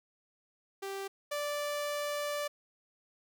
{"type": "tone pair in turn", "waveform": "sawtooth", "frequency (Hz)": [391.6, 585.3], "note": ["G4", "D5"], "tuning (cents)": [-2, -6], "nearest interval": "perfect fifth", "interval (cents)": 696, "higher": "second", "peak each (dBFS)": [-33, -29], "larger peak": "second", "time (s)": [[0.82, 1.08], [1.31, 2.48]], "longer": "second", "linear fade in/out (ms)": 10, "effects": []}